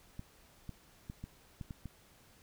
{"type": "clicks", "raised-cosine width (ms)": 5, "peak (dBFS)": -30, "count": 7, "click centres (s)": [0.194, 0.693, 1.099, 1.24, 1.612, 1.708, 1.857], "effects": ["pink hiss -63 dBFS RMS until 2.42 s"]}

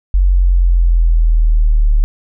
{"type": "linear sweep", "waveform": "sine", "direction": "down", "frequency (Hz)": [46.48, 36.46], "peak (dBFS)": -7, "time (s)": [0.14, 2.04], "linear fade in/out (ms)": 0, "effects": []}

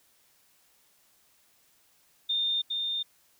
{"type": "tone with echo", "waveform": "sine", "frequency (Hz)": 3626, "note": "A#7", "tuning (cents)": -49, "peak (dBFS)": -25, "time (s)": [2.29, 2.62], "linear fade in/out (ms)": 10, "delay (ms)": 410, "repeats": 1, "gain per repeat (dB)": -3, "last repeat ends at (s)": 3.03, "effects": ["white hiss -65 dBFS RMS until 3.39 s"]}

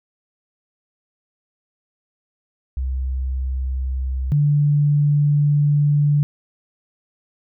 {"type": "tone pair in turn", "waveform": "sine", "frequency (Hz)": [65.1, 146.14], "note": ["C2", "D3"], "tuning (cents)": [-8, -8], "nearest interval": "octave + major second", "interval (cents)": 1400, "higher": "second", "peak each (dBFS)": [-20, -13], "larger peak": "second", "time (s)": [[2.77, 4.32], [4.32, 6.23]], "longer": "second", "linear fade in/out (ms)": 0, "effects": []}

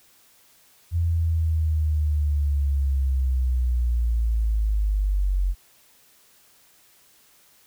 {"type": "linear sweep", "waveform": "sine", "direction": "down", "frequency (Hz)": [85.3, 45.27], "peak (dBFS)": -19, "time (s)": [0.91, 5.55], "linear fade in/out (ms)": 50, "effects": ["white hiss -57 dBFS RMS until 7.66 s"]}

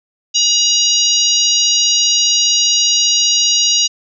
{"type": "harmonic tone with a mistuned harmonic", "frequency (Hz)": 955, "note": "A#5", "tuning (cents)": 42, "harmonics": [3, 4, 5, 6, 7], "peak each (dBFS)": [-17, -17, -17, -17, -17], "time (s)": [0.34, 3.88], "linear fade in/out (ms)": 20, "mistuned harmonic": 7, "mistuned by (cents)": -21, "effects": []}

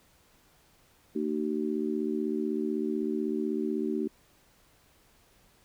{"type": "harmonic tone", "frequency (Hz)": 76, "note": "D#2", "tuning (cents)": -40, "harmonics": [3, 4, 5], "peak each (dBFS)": [-32, -32, -32], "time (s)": [1.15, 4.08], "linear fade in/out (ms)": 10, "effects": ["pink hiss -63 dBFS RMS until 5.64 s"]}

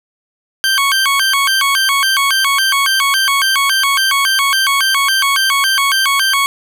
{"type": "tone with vibrato", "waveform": "20% pulse", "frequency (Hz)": 1318, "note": "E6", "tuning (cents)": -1, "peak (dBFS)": -6, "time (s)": [0.64, 6.46], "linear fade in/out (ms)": 0, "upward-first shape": "square", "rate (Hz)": 3.6, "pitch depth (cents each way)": 300, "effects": []}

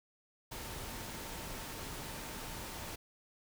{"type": "tone in noise", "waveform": "sine", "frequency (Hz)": 905, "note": "A5", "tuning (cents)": 48, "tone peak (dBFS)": -55, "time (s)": [0.51, 2.96], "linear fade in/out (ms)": 10, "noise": "pink", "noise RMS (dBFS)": -44, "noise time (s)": [0.51, 2.96], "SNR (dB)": -14, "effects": []}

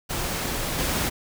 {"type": "noise with level steps", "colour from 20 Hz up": "pink", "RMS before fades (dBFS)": [-28, -25], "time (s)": [0.09, 1.1], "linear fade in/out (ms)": 20, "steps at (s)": 0.78, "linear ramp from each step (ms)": 10, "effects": []}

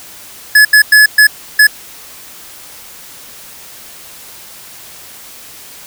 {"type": "tone bursts at uneven times", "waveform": "square", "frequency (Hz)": 1705, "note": "G#6", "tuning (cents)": 45, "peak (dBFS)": -3, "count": 5, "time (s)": [[0.55, 0.65], [0.73, 0.82], [0.92, 1.06], [1.18, 1.27], [1.59, 1.67]], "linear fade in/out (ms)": 5, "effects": ["white hiss -34 dBFS RMS until 5.86 s"]}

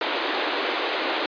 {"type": "band-pass noise", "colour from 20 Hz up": "pink", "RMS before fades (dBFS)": -26, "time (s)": [0.01, 1.26], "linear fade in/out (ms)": 2, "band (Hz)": [300, 4200], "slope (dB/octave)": 48, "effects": ["resampled to 11025 Hz"]}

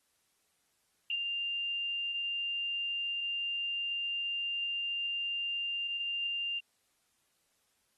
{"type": "tone", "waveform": "sine", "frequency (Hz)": 2794, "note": "F7", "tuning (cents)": 0, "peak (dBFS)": -32, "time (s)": [1.1, 6.59], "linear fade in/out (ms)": 2, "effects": ["white hiss -75 dBFS RMS until 7.97 s", "AAC 32 kbps"]}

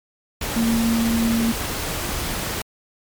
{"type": "tone in noise", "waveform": "sine", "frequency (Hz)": 229.2, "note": "A#3", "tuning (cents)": -29, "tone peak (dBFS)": -17, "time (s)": [0.56, 1.52], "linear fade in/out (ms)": 5, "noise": "pink", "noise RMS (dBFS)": -26, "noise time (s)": [0.41, 2.62], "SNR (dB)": 6, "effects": ["MP3 96 kbps"]}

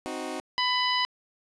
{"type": "chord", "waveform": "20% pulse", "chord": "C diminished", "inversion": "none", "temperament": "equal", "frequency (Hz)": [261.6, 311.1, 370], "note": ["C4", "Eb4", "Gb4"], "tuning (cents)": [0, 0, 0], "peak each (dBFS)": [-32, -31, -32], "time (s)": [0.06, 0.4], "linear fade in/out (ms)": 0}
{"type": "harmonic tone", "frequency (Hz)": 997, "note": "B5", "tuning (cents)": 16, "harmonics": [1, 2, 3, 4, 5], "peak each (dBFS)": [-27, -30, -29, -34, -31], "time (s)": [0.58, 1.05], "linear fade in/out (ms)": 0}
{"effects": ["resampled to 22050 Hz", "9-bit"]}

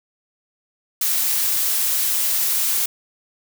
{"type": "noise", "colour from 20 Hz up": "blue", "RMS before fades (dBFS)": -20, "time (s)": [1.01, 2.86], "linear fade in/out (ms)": 5, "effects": []}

